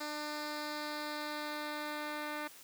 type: tone with low-pass filter sweep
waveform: 10% pulse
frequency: 299.4 Hz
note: D4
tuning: 33 cents sharp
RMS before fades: -40 dBFS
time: 0-2.48 s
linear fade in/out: 10 ms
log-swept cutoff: 5800 to 3000 Hz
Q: 1.9
effects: white hiss -55 dBFS RMS until 2.63 s + high-pass 150 Hz 12 dB/octave